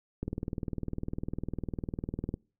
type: click train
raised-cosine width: 3 ms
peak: -20 dBFS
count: 43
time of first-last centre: 0.23-2.341 s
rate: 19.9 Hz
effects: noise-tail reverb RT60 0.4 s tail -26 dB re dry